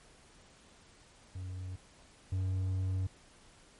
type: tone pair in turn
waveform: triangle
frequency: 92.5 / 93.9 Hz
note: F#2 / F#2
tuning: 0 / +26 cents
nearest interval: unison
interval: 26 cents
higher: second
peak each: -36 / -28 dBFS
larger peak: second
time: 1.35-1.76 / 2.32-3.07 s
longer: second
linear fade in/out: 5 ms
effects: pink hiss -60 dBFS RMS until 3.79 s + MP3 48 kbps